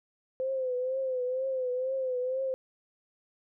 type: tone with vibrato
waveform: sine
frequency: 515 Hz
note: C5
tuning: 28 cents flat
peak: -28 dBFS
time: 0.4-2.54 s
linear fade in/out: 0 ms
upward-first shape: triangle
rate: 2.1 Hz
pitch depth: 72 cents each way
effects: none